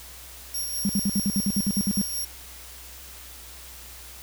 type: tone with tremolo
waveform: 5% pulse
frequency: 5588 Hz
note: F8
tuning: in tune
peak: -21 dBFS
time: 0.54-2.25 s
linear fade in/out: 5 ms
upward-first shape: sine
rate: 5 Hz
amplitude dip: 35%
type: tone bursts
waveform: sine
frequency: 201 Hz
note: G3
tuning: 44 cents sharp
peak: -20 dBFS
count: 12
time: 0.85-2.014 s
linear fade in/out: 0 ms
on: 42 ms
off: 60 ms
effects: added 62 Hz sine -47 dBFS peak until 4.22 s + white hiss -44 dBFS RMS until 4.22 s